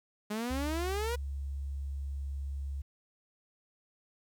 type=exponential sweep; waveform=sawtooth; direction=up; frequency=205.4 to 493.9 Hz; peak=-29 dBFS; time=0.3-1.16 s; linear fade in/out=10 ms
type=tone with pitch glide; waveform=sine; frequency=70.6 to 69.43 Hz; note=C#2 to C#2; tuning=+32 to +3 cents; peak=-34 dBFS; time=0.5-2.82 s; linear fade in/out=10 ms; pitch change=-29 cents; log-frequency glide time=0.77-0.98 s
effects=11-bit